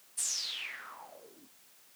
blue noise with low-pass filter sweep, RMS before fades -39 dBFS, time 0.17-1.48 s, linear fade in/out 20 ms, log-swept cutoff 9400 to 240 Hz, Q 8.4, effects white hiss -61 dBFS RMS until 1.95 s + high-pass 150 Hz 12 dB/octave

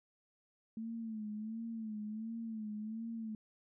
sine tone with vibrato, 220 Hz, A3, in tune, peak -39 dBFS, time 0.77-3.35 s, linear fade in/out 2 ms, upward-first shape sine, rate 1.4 Hz, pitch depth 74 cents each way, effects none

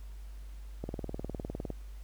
click train, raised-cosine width 2 ms, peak -23 dBFS, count 18, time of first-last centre 0.84-1.703 s, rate 19.7 Hz, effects added 50 Hz sine -42 dBFS peak until 2.03 s + pink hiss -62 dBFS RMS until 2.03 s

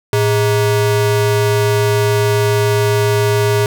square ring-modulated tone, 261.6 Hz, C4, in tune, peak -9 dBFS, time 0.13-3.66 s, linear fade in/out 0 ms, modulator 150 Hz, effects none

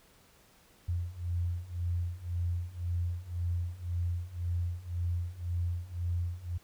sine beating tone pair, 86 / 87.9 Hz, F2 / F2, -26 / +12 cents, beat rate 1.9 Hz, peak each -35 / -33 dBFS, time 0.88-6.58 s, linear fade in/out 10 ms, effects pink hiss -62 dBFS RMS until 6.63 s

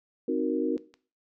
sine chord, C half-diminished seventh, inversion none, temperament equal, 261.6 / 311.1 / 370 / 466.2 Hz, C4 / Eb4 / Gb4 / Bb4, 0 / 0 / 0 / 0 cents, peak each -30 dBFS, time 0.28-0.77 s, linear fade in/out 5 ms
clicks, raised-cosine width 0.2 ms, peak -35 dBFS, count 2, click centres 0.779 / 0.94 s
effects noise-tail reverb RT60 0.4 s tail -17 dB re dry

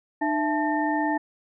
sine tone cluster, 303 / 665 / 872 / 1814 Hz, D#4 / E5 / A5 / A#6, -46 / +15 / -16 / -48 cents, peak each -25 / -31 / -26 / -31 dBFS, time 0.21-1.18 s, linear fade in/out 10 ms, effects none

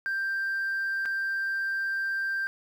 sine tone with dropouts, 1577 Hz, G6, 10 cents sharp, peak -25 dBFS, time 0.06-2.47 s, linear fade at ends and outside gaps 0 ms, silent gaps 1.054-1.058 s, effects tanh soft clip ceiling -24 dBFS + 9-bit

